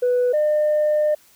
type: tone pair in turn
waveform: sine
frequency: 493.9 / 603.8 Hz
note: B4 / D5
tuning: 0 / +48 cents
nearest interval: minor third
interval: 348 cents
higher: second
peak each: -14 dBFS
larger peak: neither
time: 0.02-0.33 / 0.33-1.15 s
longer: second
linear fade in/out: 10 ms
effects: tanh soft clip ceiling -13 dBFS + white hiss -54 dBFS RMS until 1.35 s